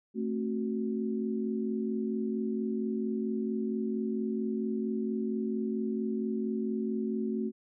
sine chord, F# diminished, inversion first, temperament just, 222 / 266.4 / 370 Hz, A3 / C4 / F#4, +16 / +31 / 0 cents, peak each -31 / -37 / -35 dBFS, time 0.14-7.52 s, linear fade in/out 50 ms, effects none

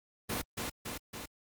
pink noise with echo, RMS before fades -34 dBFS, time 0.29-0.42 s, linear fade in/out 10 ms, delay 280 ms, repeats 3, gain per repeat -3 dB, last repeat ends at 1.26 s, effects high-pass 60 Hz 12 dB/octave + Opus 24 kbps

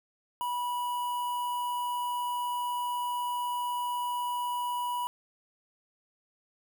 square tone with notch filter, 976 Hz, B5, 21 cents flat, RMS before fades -32 dBFS, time 0.41-5.07 s, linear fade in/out 0 ms, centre 5400 Hz, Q 0.58, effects none

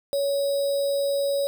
sine tone with sample-and-hold, 560 Hz, C#5, 18 cents sharp, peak -21 dBFS, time 0.13-1.47 s, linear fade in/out 0 ms, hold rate 4410 Hz, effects none

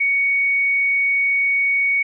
sine tone, 2233 Hz, C#7, 12 cents sharp, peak -15 dBFS, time 0-2.03 s, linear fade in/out 10 ms, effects none

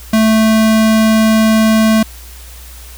square tone, 220 Hz, A3, in tune, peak -8 dBFS, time 0.13-2.03 s, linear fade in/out 5 ms, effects added 60 Hz sine -32 dBFS peak until 2.97 s + white hiss -37 dBFS RMS until 2.97 s

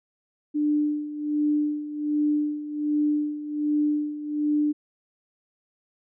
sine tone with tremolo, 297.7 Hz, D4, 24 cents sharp, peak -19 dBFS, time 0.54-4.73 s, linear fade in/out 20 ms, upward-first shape sine, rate 1.3 Hz, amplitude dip 75%, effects none

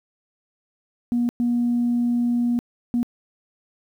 sine tone bursts at uneven times, 240 Hz, B3, 49 cents flat, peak -17 dBFS, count 3, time 1.12-1.29 / 1.4-2.59 / 2.94-3.03 s, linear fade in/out 0 ms, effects tanh soft clip ceiling -14 dBFS + 9-bit

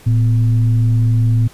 sine tone with frequency modulation, 113.5 Hz, A#2, 46 cents flat, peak -10 dBFS, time 0.06-1.48 s, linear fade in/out 10 ms, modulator 140 Hz, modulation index 0.35, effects pink hiss -44 dBFS RMS until 1.53 s + resampled to 32000 Hz

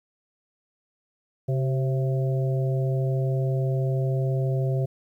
harmonic tone with a mistuned harmonic, 133.1 Hz, C3, 30 cents sharp, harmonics 1 / 3 / 4 / 5, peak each -22 / -32 / -34 / -36 dBFS, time 1.48-4.86 s, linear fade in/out 10 ms, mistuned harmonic 3, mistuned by -55 cents, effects 10-bit

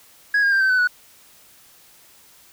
sine tone with pitch steps, 1661.2 / 1621.4 / 1582.5 / 1544.6 / 1507.6 / 1471.4 Hz, G#6 / G#6 / G6 / G6 / F#6 / F#6, 0 / -42 / +16 / -26 / +32 / -10 cents, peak -12 dBFS, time 0.34-0.874 s, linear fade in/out 5 ms, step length 89 ms, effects tanh soft clip ceiling -14 dBFS + white hiss -51 dBFS RMS until 2.52 s

